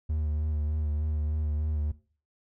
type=tone with vibrato; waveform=triangle; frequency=76 Hz; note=D#2; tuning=40 cents flat; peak=-24 dBFS; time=0.09-1.92 s; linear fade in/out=10 ms; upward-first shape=sine; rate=3.3 Hz; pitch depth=30 cents each way; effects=noise-tail reverb RT60 0.4 s tail -17 dB re dry